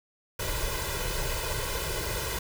pink noise with comb filter, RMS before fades -31 dBFS, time 0.39-2.39 s, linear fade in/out 5 ms, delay 2 ms, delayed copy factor +1, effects none

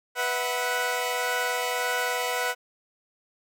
15% pulse chord, B suspended fourth, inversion none, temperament equal with one note detuned, 493.9 / 650.9 / 740 Hz, B4 / E5 / F#5, 0 / -22 / 0 cents, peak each -22 / -27 / -23 dBFS, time 0.15-2.55 s, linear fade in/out 50 ms, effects none

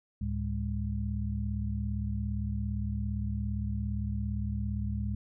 sine tone cluster, 71.2 / 108.7 / 204.3 Hz, C#2 / A2 / G#3, +47 / -21 / -28 cents, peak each -33 / -34 / -36 dBFS, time 0.21-5.15 s, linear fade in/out 5 ms, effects none

